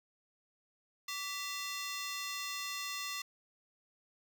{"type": "ring-modulated tone", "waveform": "15% pulse", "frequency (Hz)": 1568, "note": "G6", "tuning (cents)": 0, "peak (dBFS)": -28, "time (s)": [1.08, 3.22], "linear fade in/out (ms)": 5, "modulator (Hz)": 417, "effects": []}